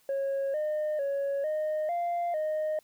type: tone with pitch steps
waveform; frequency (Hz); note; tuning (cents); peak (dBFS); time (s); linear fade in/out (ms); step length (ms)
sine; 548 / 609 / 557 / 616 / 694 / 618; C#5 / D#5 / C#5 / D#5 / F5 / D#5; -20 / -37 / +8 / -17 / -11 / -12; -25; 0.09-2.79; 2; 450
effects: tanh soft clip ceiling -26 dBFS + white hiss -65 dBFS RMS until 2.83 s